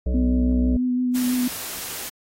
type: harmonic tone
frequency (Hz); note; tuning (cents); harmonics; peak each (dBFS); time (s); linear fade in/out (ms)
62; B1; +7; 1 / 3 / 5 / 7 / 9 / 10; -20 / -31 / -38 / -36 / -38 / -39; 0.06-0.77; 5
type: tone with vibrato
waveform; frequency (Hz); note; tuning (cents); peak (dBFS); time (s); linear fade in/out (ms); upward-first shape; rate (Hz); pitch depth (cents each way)
sine; 250; B3; +21; -19; 0.14-1.48; 5; sine; 6; 17
type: noise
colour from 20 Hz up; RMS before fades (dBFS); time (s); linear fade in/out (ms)
white; -32; 1.14-2.1; 20
effects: AAC 48 kbps